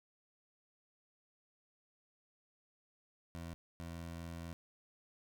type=tone bursts at uneven times; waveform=20% pulse; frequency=84 Hz; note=E2; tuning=33 cents sharp; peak=-39 dBFS; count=2; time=3.35-3.54 / 3.8-4.53 s; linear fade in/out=0 ms; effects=none